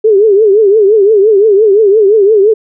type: tone with vibrato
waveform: sine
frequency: 415.3 Hz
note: G#4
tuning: in tune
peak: -3 dBFS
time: 0.04-2.54 s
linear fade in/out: 10 ms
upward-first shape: triangle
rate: 5.8 Hz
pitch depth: 160 cents each way
effects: none